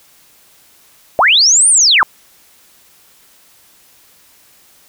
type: linear two-way sweep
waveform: sine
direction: up then down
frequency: 554.4 to 9400 to 882 Hz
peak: -6 dBFS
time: 1.19-2.03 s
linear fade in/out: 0 ms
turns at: 1.69 s
effects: white hiss -48 dBFS RMS until 4.88 s